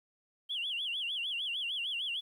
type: tone with vibrato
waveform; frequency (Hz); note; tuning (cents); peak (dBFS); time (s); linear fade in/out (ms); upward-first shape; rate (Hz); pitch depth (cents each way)
sine; 3069; G7; -37; -32; 0.49-2.21; 20; sine; 6.6; 200
effects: tanh soft clip ceiling -28 dBFS + 11-bit